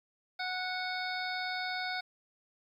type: harmonic tone with a mistuned harmonic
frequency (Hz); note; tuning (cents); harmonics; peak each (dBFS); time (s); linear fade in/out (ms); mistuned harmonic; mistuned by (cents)
737; F#5; -7; 1 / 2 / 3 / 5 / 6 / 7; -38 / -38 / -40 / -43 / -43 / -47; 0.39-2.01; 10; 7; -42
effects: 11-bit